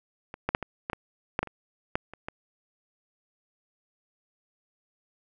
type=clicks; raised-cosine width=0.5 ms; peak=-23 / -11 / -6 / -18 / -15 / -16 / -10 / -13 / -26 / -10 / -27 / -19 dBFS; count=12; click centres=0.341 / 0.49 / 0.549 / 0.627 / 0.899 / 0.932 / 1.391 / 1.43 / 1.473 / 1.955 / 2.136 / 2.285 s; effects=none